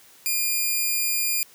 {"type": "tone", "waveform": "5% pulse", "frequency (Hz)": 2416, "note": "D7", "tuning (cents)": 48, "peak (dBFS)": -12, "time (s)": [0.26, 1.43], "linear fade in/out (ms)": 0, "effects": ["white hiss -52 dBFS RMS until 1.54 s", "high-pass 80 Hz 12 dB/octave"]}